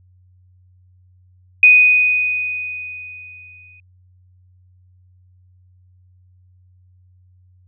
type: tone with exponential decay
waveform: sine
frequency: 2489 Hz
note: D#7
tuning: in tune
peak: -4 dBFS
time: 1.63-3.8 s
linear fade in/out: 2 ms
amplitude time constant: 470 ms
effects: added 91 Hz sine -49 dBFS peak until 7.67 s